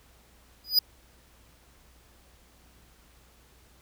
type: tone with exponential growth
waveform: square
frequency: 4944 Hz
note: D#8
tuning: 12 cents flat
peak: -15 dBFS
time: 0.64-0.79 s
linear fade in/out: 5 ms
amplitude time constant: 32 ms
effects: added 60 Hz sine -60 dBFS peak until 3.81 s + pink hiss -60 dBFS RMS until 3.81 s